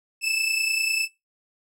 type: tone pair together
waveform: sawtooth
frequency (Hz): 2607 / 2637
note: E7 / E7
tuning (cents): -20 / 0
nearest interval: unison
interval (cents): 20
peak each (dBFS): -23 / -21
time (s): 0.21-1.08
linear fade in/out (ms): 50
effects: noise-tail reverb RT60 0.2 s tail -17 dB re dry + low-pass 12000 Hz 12 dB/octave